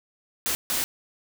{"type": "noise bursts at uneven times", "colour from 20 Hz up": "white", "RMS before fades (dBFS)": -26, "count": 2, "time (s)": [[0.46, 0.55], [0.7, 0.84]], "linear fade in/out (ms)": 0, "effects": []}